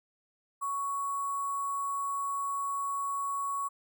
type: tone with sample-and-hold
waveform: sine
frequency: 1115 Hz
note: C#6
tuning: 10 cents sharp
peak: -30 dBFS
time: 0.61-3.69 s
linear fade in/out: 20 ms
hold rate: 8820 Hz
effects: none